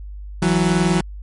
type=tone pair together; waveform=30% pulse; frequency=164.81 / 184.99 Hz; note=E3 / F#3; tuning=0 / 0 cents; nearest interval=major second; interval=200 cents; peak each=-15 dBFS; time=0.42-1.01 s; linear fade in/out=5 ms; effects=added 50 Hz sine -30 dBFS peak until 1.22 s + MP3 48 kbps